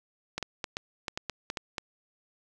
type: clicks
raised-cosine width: 0.2 ms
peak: -15 dBFS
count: 10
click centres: 0.38 / 0.427 / 0.642 / 0.769 / 1.082 / 1.175 / 1.297 / 1.501 / 1.572 / 1.782 s
effects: none